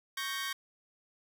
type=chord; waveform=20% pulse; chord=G diminished; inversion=second; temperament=equal; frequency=1108.7 / 1568 / 1864.7 Hz; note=Db6 / G6 / Bb6; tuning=0 / 0 / 0 cents; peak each=-34 dBFS; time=0.17-0.53 s; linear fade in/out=5 ms; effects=none